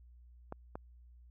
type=clicks; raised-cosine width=1 ms; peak=-27 dBFS; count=2; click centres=0.524 / 0.755 s; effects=added 60 Hz sine -55 dBFS peak until 1.3 s